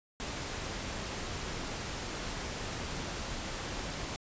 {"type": "noise", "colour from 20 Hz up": "pink", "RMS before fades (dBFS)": -38, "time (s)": [0.2, 4.16], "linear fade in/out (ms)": 0, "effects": ["resampled to 16000 Hz"]}